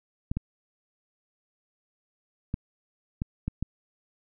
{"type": "clicks", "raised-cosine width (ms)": 5, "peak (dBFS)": -16, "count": 6, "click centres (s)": [0.315, 0.37, 2.541, 3.219, 3.48, 3.626], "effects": []}